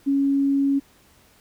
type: tone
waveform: sine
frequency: 277.2 Hz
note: C#4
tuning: in tune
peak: -17 dBFS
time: 0.06-0.8 s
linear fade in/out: 20 ms
effects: pink hiss -56 dBFS RMS until 1.4 s